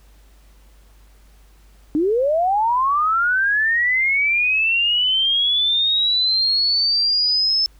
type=linear sweep; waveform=sine; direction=up; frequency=287.9 to 5274 Hz; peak=-15 dBFS; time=1.95-7.66 s; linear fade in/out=0 ms; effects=added 50 Hz sine -47 dBFS peak until 7.79 s + pink hiss -57 dBFS RMS until 7.79 s